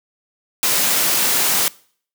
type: noise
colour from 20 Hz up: white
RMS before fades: -17 dBFS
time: 0.63-1.68 s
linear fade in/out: 0 ms
effects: noise-tail reverb RT60 0.5 s tail -22 dB re dry + high-pass 150 Hz 12 dB/octave